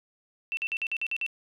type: tone bursts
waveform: sine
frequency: 2681 Hz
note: E7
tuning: 29 cents sharp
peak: -27 dBFS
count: 8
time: 0.52-1.264 s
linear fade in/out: 0 ms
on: 51 ms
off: 48 ms
effects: none